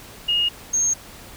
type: tone pair in turn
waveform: sine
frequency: 2858 / 6451 Hz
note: F7 / G8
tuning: +39 / +49 cents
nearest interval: octave + major second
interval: 1410 cents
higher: second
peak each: -17 dBFS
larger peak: neither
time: 0.28-0.49 / 0.73-0.94 s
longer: neither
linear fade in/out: 10 ms
effects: pink hiss -42 dBFS RMS until 1.36 s